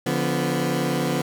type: chord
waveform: 20% pulse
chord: B diminished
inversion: first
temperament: equal with one note detuned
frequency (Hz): 144.06 / 174.61 / 246.9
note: D3 / F3 / B3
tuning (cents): -33 / 0 / 0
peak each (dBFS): -21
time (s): 0.06-1.22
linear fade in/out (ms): 5
effects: none